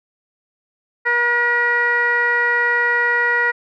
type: tone with low-pass filter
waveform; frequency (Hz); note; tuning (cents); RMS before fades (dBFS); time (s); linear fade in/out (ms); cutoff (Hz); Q
15% pulse; 478.9; A#4; +47; -17; 1.05-3.52; 20; 1800; 8.3
effects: none